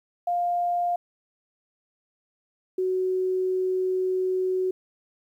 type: tone pair in turn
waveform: sine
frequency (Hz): 702 / 371.9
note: F5 / F#4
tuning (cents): +9 / +9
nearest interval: major seventh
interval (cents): 1100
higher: first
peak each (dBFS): -22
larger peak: neither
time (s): 0.27-0.96 / 2.78-4.71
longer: second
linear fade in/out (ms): 5
effects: 10-bit